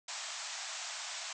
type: band-pass noise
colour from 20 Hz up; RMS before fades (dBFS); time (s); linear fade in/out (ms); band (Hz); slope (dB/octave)
white; -42; 0.08-1.33; 5; 610 to 7900; 96
effects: none